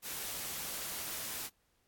white noise, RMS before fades -40 dBFS, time 0.02-1.5 s, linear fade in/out 50 ms, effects pink hiss -75 dBFS RMS until 1.87 s + AAC 64 kbps

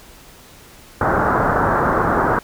white low-pass noise, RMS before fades -17 dBFS, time 1.01-2.39 s, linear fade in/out 2 ms, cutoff 1500 Hz, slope 48 dB/octave, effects pink hiss -44 dBFS RMS until 2.43 s

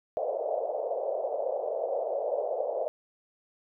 white band-pass noise, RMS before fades -31 dBFS, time 0.17-2.88 s, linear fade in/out 0 ms, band 490 to 660 Hz, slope 48 dB/octave, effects none

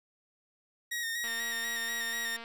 sawtooth tone with vibrato, 1864.7 Hz, A#6, in tune, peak -29 dBFS, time 0.91-2.37 s, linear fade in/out 10 ms, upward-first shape square, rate 4.1 Hz, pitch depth 30 cents each way
click train, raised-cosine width 0.3 ms, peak -29 dBFS, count 278, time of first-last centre 1.24-2.439 s, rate 231 Hz
effects none

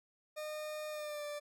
40% pulse tone with pitch glide, 610 to 588.5 Hz, D#5 to D5, -34 to +3 cents, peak -39 dBFS, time 0.36-1.4 s, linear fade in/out 20 ms, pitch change -63 cents, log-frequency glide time 0.89-1.25 s, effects none

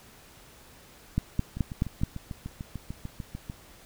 two click trains, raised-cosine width 5 ms, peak -23 / -12 dBFS, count 14 / 5, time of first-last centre 1.57-3.499 / 1.18-2.035 s, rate 6.74 / 4.68 Hz, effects pink hiss -53 dBFS RMS until 3.85 s

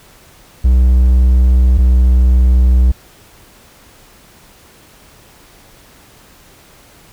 triangle tone pair in turn, 62.7 / 62.41 Hz, B1 / B1, +27 / +19 cents, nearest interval unison, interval 8 cents, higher first, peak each -4 dBFS, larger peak neither, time 0.64-1.78 / 1.78-2.92 s, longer neither, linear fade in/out 10 ms, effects pink hiss -44 dBFS RMS until 7.12 s

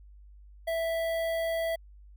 square tone with notch filter, 659.3 Hz, E5, in tune, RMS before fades -30 dBFS, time 0.67-1.76 s, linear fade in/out 10 ms, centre 6600 Hz, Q 0.68, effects added 50 Hz sine -49 dBFS peak until 2.16 s

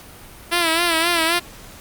5% pulse tone with vibrato, 335.3 Hz, E4, 30 cents sharp, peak -5 dBFS, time 0.51-1.4 s, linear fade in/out 20 ms, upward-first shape sine, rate 3.8 Hz, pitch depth 74 cents each way, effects pink hiss -41 dBFS RMS until 1.8 s + Opus 48 kbps

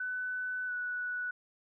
sine tone with pitch glide, 1500 to 1476.8 Hz, F#6 to F#6, +23 to -4 cents, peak -33 dBFS, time 0-1.31 s, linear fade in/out 5 ms, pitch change -27 cents, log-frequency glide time 0.67-0.72 s, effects none

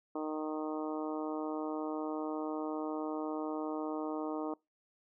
harmonic tone, 154.6 Hz, D#3, 11 cents flat, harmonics 2 / 3 / 4 / 5 / 6 / 7 / 8, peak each -37 / -41 / -43 / -45 / -47 / -48 / -49 dBFS, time 0.15-4.54 s, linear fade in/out 5 ms, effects noise-tail reverb RT60 0.2 s tail -24 dB re dry

